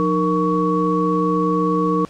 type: tone cluster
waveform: sine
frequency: 177.9 / 306.4 / 466.7 / 1121 Hz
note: F3 / D#4 / A#4 / C#6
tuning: +32 / -27 / +2 / +19 cents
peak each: -21 dBFS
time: 0-2.05 s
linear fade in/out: 0 ms
effects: pink hiss -46 dBFS RMS until 2.09 s + low-pass 7000 Hz 12 dB/octave